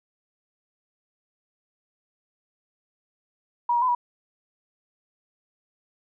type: tone with pitch steps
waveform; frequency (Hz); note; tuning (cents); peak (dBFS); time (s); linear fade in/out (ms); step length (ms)
sine; 959 / 952 / 1012 / 967; A#5 / A#5 / B5 / B5; +49 / +36 / +42 / -37; -19; 3.69-3.95; 5; 65
effects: none